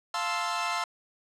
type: chord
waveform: sawtooth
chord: F major seventh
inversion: none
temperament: equal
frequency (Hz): 698.5 / 880 / 1046.5 / 1318.5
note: F5 / A5 / C6 / E6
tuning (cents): 0 / 0 / 0 / 0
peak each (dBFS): -31 / -31 / -29 / -29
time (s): 0.14-0.84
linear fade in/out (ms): 2
effects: low-pass 7000 Hz 12 dB/octave